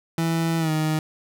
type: tone with pitch glide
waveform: 30% pulse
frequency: 164.81 to 155.74 Hz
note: E3 to D#3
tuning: 0 to +2 cents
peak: -18 dBFS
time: 0.18-0.99 s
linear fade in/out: 2 ms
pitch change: -98 cents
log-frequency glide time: 0.59-0.71 s
effects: none